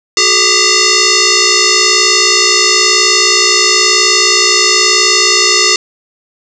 sine tone with frequency modulation, 370 Hz, F#4, in tune, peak -6 dBFS, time 0.17-5.76 s, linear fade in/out 2 ms, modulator 799 Hz, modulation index 7.8, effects none

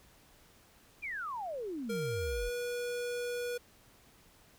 sine exponential sweep, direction down, 2489 to 39.7 Hz, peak -36 dBFS, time 1.02-2.5 s, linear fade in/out 20 ms
square tone with pitch glide, 466.2 to 484.6 Hz, A#4 to B4, 0 to -33 cents, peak -35 dBFS, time 1.89-3.58 s, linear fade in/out 10 ms, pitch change +67 cents, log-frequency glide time 2.05-2.48 s
effects pink hiss -62 dBFS RMS until 4.58 s

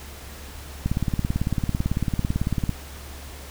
click train, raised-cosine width 5 ms, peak -10 dBFS, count 34, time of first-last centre 0.86-2.693 s, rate 18 Hz, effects added 70 Hz sine -39 dBFS peak until 3.5 s + pink hiss -42 dBFS RMS until 3.5 s

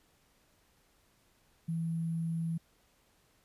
sine tone with sample-and-hold, 164.81 Hz, E3, in tune, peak -31 dBFS, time 1.68-2.58 s, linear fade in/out 10 ms, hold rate 11025 Hz, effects pink hiss -69 dBFS RMS until 3.44 s + resampled to 32000 Hz

